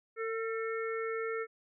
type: harmonic tone with a mistuned harmonic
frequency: 450.2 Hz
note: A4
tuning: 40 cents sharp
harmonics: 1 / 3 / 4 / 5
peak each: -34 / -40 / -44 / -44 dBFS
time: 0.16-1.47 s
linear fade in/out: 50 ms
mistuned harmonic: 5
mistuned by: -52 cents
effects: none